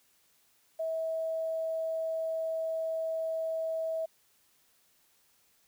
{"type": "tone with quantisation", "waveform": "sine", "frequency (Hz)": 647, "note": "E5", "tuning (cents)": -32, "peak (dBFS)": -30, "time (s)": [0.79, 4.06], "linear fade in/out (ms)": 10, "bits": 10, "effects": ["white hiss -68 dBFS RMS until 5.67 s"]}